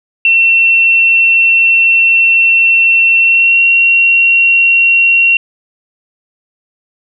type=tone with pitch glide; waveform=sine; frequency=2706 to 2739 Hz; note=E7 to F7; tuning=+45 to -34 cents; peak=-5 dBFS; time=0.25-5.37 s; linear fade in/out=2 ms; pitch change=+21 cents; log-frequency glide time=3.2-3.62 s; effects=none